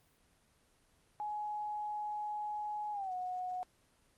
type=tone with pitch glide; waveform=sine; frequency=840 to 731.3 Hz; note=G#5 to F#5; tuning=+19 to -20 cents; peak=-36 dBFS; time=1.2-3.63 s; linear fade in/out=0 ms; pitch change=-239 cents; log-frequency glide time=2.92-3.13 s; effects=pink hiss -70 dBFS RMS until 4.17 s + Opus 24 kbps